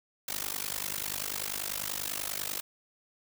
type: noise with amplitude modulation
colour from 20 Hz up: white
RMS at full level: -31 dBFS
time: 0.28-2.61 s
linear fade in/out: 5 ms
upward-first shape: sine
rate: 50.2 Hz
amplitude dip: 100%
effects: none